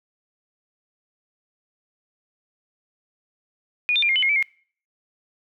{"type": "tone with pitch steps", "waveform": "sine", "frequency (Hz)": [2454, 3597, 2392, 2130, 3009, 2149, 2309, 2144], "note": ["D#7", "A7", "D7", "C7", "F#7", "C7", "D7", "C7"], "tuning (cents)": [-25, 37, 31, 30, 28, 46, -30, 42], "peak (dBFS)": -17, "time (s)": [3.89, 4.426], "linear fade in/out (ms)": 0, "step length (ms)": 67, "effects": ["noise-tail reverb RT60 0.5 s tail -25 dB re dry"]}